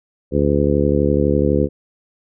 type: harmonic tone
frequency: 72 Hz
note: D2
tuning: 34 cents flat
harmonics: 1 / 2 / 3 / 4 / 5 / 6 / 7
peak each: -21 / -21 / -21 / -21 / -21 / -21 / -21 dBFS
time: 0.31-1.69 s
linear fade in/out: 50 ms
effects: none